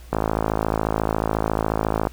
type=click train; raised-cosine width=1 ms; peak=-6 dBFS; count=106; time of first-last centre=0.13-2.071 s; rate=54.1 Hz; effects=added 60 Hz sine -40 dBFS peak until 2.12 s + pink hiss -50 dBFS RMS until 2.12 s